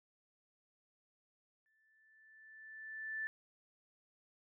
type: tone with exponential growth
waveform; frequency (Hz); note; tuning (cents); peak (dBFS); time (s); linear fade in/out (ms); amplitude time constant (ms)
sine; 1760; A6; 0; -36; 1.66-3.27; 0; 350
effects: none

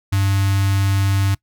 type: tone with notch filter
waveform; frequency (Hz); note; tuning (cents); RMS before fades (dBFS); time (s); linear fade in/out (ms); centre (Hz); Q
square; 98; G2; 0; -17; 0.12-1.35; 10; 500; 0.56
effects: noise-tail reverb RT60 0.1 s tail -22 dB re dry

